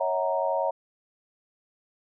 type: chord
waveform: sine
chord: F# dominant seventh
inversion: second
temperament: equal with one note detuned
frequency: 554.4 / 644.9 / 740 / 932.3 Hz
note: C#5 / E5 / F#5 / A#5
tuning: 0 / -38 / 0 / 0 cents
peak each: -28 / -28 / -32 / -29 dBFS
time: 0-0.71 s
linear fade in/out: 10 ms
effects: none